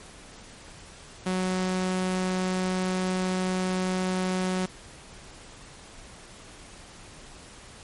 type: tone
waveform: sawtooth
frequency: 185 Hz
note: F#3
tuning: in tune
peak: -21 dBFS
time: 1.26-4.66 s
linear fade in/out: 5 ms
effects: pink hiss -47 dBFS RMS until 7.83 s + MP3 48 kbps